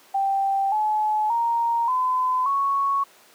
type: tone with pitch steps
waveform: sine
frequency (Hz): 784 / 855 / 932.3 / 1016.7 / 1108.7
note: G5 / A5 / A#5 / B5 / C#6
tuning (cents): 0 / -50 / 0 / +50 / 0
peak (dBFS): -19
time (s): 0.14-3.04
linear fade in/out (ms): 10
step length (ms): 580
effects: pink hiss -52 dBFS RMS until 3.34 s + high-pass 400 Hz 12 dB/octave